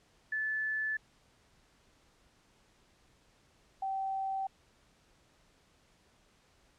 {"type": "tone pair in turn", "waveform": "sine", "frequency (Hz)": [1740, 773.1], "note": ["A6", "G5"], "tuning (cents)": [-20, -24], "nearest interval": "octave + major second", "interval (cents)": 1404, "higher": "first", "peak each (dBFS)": [-31, -32], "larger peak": "first", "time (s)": [[0.32, 0.97], [3.82, 4.47]], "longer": "neither", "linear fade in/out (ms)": 5, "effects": ["pink hiss -67 dBFS RMS until 6.78 s", "low-pass 8000 Hz 12 dB/octave"]}